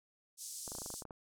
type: band-pass noise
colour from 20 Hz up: white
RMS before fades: -46 dBFS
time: 0.37-1.04 s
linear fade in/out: 50 ms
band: 5200 to 9900 Hz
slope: 24 dB/octave
type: clicks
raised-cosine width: 1 ms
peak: -32 dBFS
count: 11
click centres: 0.678 / 0.719 / 0.751 / 0.785 / 0.819 / 0.861 / 0.903 / 0.94 / 1.022 / 1.053 / 1.108 s
effects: none